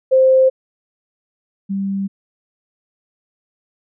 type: tone pair in turn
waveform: sine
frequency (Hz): 523.3 / 196.02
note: C5 / G3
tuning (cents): 0 / 0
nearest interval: octave + perfect fourth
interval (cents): 1700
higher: first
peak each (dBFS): -8 / -18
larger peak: first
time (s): 0.11-0.5 / 1.69-2.08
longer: neither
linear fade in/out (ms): 20
effects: none